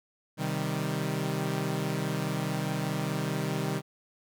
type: chord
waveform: sawtooth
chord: C minor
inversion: none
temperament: equal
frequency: 130.81 / 155.56 / 196 Hz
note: C3 / Eb3 / G3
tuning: 0 / 0 / 0 cents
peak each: -30 / -28 / -30 dBFS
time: 0.37-3.82 s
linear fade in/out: 50 ms
effects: none